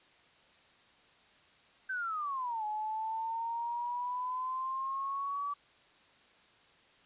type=exponential two-way sweep; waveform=sine; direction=down then up; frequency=1564 to 845 to 1152 Hz; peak=-33 dBFS; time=1.89-5.54 s; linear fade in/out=10 ms; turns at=2.65 s; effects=white hiss -63 dBFS RMS until 7.05 s + resampled to 8000 Hz